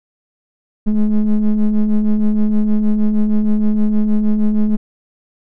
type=ring-modulated tone; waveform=triangle; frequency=104.8 Hz; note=G#2; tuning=16 cents sharp; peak=-5 dBFS; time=0.86-4.77 s; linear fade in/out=20 ms; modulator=108 Hz; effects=none